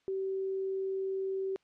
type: tone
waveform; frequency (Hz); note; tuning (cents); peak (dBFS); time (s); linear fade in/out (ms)
sine; 384.3; G4; -34; -31; 0.08-1.56; 0
effects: white hiss -73 dBFS RMS until 1.63 s + low-pass 4000 Hz 12 dB/octave